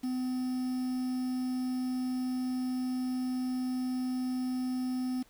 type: tone with quantisation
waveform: triangle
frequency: 254.3 Hz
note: C4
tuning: 49 cents flat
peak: -28 dBFS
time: 0.03-5.23 s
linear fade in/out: 10 ms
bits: 8
effects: pink hiss -63 dBFS RMS until 5.29 s